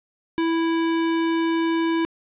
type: tone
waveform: square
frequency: 329.6 Hz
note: E4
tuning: in tune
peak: -20 dBFS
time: 0.38-2.05 s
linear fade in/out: 0 ms
effects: resampled to 8000 Hz + 10-bit